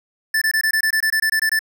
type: tone bursts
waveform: square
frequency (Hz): 1760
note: A6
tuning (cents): 0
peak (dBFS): -16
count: 13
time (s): 0.34-1.592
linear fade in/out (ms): 5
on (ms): 76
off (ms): 22
effects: none